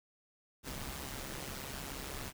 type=noise with amplitude modulation; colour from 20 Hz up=pink; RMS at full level=-40 dBFS; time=0.63-2.33 s; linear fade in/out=50 ms; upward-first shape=sine; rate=136 Hz; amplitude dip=65%; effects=none